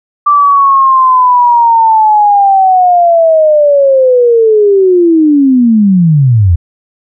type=linear sweep; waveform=sine; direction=down; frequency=1174.7 to 79.3 Hz; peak=-3 dBFS; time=0.26-6.56 s; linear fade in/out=10 ms; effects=none

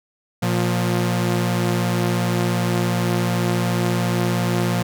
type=tone pair together; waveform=sawtooth; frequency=116.88 / 176.7 Hz; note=A#2 / F3; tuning=+5 / +21 cents; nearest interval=perfect fifth; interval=716 cents; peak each=-17 dBFS; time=0.42-4.83 s; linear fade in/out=10 ms; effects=none

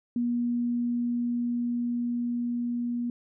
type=tone with level ramp; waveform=sine; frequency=240 Hz; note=B3; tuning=49 cents flat; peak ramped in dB=-24 to -27 dBFS; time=0.16-3.1 s; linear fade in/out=2 ms; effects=none

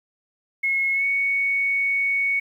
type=tone with pitch glide; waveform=sine; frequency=2173 to 2225 Hz; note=C#7 to C#7; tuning=-35 to +6 cents; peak=-19 dBFS; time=0.63-2.4 s; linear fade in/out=10 ms; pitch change=+41 cents; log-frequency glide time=0.93-1.05 s; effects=9-bit

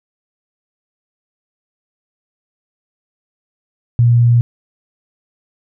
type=tone; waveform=sine; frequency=119.1 Hz; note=A#2; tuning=38 cents sharp; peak=-7 dBFS; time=3.99-4.41 s; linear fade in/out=0 ms; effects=none

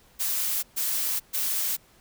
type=noise bursts; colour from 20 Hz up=blue; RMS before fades=-27 dBFS; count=3; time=0.19-1.77 s; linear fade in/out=20 ms; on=440 ms; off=130 ms; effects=pink hiss -58 dBFS RMS until 2 s

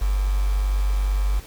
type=tone with quantisation; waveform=sine; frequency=48.84 Hz; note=G1; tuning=6 cents flat; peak=-18 dBFS; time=0.01-1.4 s; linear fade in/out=10 ms; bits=6; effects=pink hiss -44 dBFS RMS until 1.46 s

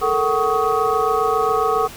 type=tone cluster; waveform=sine; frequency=432.7 / 460 / 755 / 1112 / 1262 Hz; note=A4 / A#4 / F#5 / C#6 / D#6; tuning=-29 / -23 / +35 / +5 / +24 cents; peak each=-22 dBFS; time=0.01-1.88 s; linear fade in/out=20 ms; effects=pink hiss -37 dBFS RMS until 1.96 s

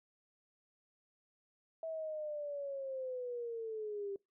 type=linear sweep; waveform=sine; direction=down; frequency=653 to 392 Hz; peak=-38 dBFS; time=1.83-4.16 s; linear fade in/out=2 ms; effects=noise-tail reverb RT60 0.2 s tail -24 dB re dry

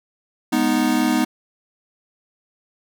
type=chord; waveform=square; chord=G# minor; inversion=none; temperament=equal; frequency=207.7 / 246.9 / 311.1 Hz; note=G#3 / B3 / D#4; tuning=0 / 0 / 0 cents; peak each=-25 / -20 / -21 dBFS; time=0.52-1.25 s; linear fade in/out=10 ms; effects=none

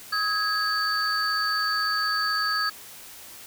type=tone cluster; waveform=sine; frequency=1270 / 1651 / 4558 Hz; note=D#6 / G#6 / C#8; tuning=+35 / -11 / +47 cents; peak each=-27 dBFS; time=0.12-2.7 s; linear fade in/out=10 ms; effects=white hiss -44 dBFS RMS until 3.46 s

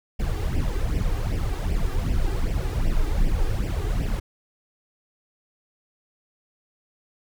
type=noise with flanger; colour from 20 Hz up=brown; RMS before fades=-23 dBFS; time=0.19-4.2 s; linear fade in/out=10 ms; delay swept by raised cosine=0.37 to 2.57 ms; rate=2.6 Hz; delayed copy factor=+0.75; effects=none

